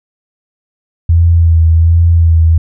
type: tone with vibrato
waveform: sine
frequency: 83 Hz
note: E2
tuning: 12 cents sharp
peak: -4 dBFS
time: 1.09-2.58 s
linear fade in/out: 5 ms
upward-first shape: sine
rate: 1.3 Hz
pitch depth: 33 cents each way
effects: none